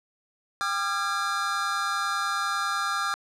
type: tone cluster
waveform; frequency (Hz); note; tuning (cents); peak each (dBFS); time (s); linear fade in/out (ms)
square; 794 / 1200 / 1370 / 1642; G5 / D6 / F6 / G#6; +22 / +37 / -34 / -20; -37 / -30 / -30 / -33; 0.61-3.14; 0
effects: low-pass 8000 Hz 12 dB/octave